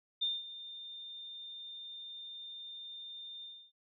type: tone with ADSR envelope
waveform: sine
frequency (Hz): 3612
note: A7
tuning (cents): +45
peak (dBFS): -29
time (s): 0.21-3.72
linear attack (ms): 14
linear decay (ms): 200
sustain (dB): -15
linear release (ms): 290
effects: none